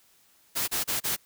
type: noise bursts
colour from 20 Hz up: white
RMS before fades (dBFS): -28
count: 4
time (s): 0.55-1.166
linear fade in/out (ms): 20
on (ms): 130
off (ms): 32
effects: white hiss -62 dBFS RMS until 1.25 s